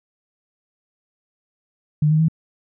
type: tone with pitch steps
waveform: sine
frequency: 151 / 155.6 / 160.35 Hz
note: D3 / D#3 / E3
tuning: +48 / 0 / -48 cents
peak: -13 dBFS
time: 2.02-2.284 s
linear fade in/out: 5 ms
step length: 88 ms
effects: none